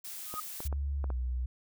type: noise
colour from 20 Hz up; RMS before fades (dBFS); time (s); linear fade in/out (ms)
blue; -42; 0.04-0.68; 10
type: tone with exponential growth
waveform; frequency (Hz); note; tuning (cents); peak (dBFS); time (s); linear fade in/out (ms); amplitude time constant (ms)
sine; 1244.5; D#6; 0; -31; 0.23-0.4; 5; 35
type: clicks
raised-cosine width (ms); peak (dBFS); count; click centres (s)
1; -26; 5; 0.34 / 0.604 / 0.727 / 1.042 / 1.103
type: tone with pitch glide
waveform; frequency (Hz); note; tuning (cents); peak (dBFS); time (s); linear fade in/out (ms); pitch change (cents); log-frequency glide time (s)
sine; 70.3 to 62.27; C#2 to B1; +25 to +15; -30; 0.65-1.46; 5; -210; 1.01-1.15
effects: none